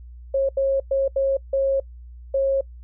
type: tone bursts at uneven times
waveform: sine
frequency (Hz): 543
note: C#5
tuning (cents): -36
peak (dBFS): -17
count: 6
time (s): 0.34-0.49 / 0.57-0.8 / 0.91-1.08 / 1.16-1.37 / 1.53-1.8 / 2.34-2.61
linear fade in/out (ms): 5
effects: noise-tail reverb RT60 0.1 s tail -26 dB re dry + added 60 Hz sine -38 dBFS peak until 2.83 s